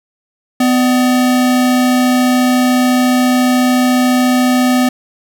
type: tone pair together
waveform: square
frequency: 251.2 / 597.5 Hz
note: B3 / D5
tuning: +30 / +30 cents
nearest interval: octave + minor third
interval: 1500 cents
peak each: -10 / -22 dBFS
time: 0.6-4.89 s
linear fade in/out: 5 ms
effects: none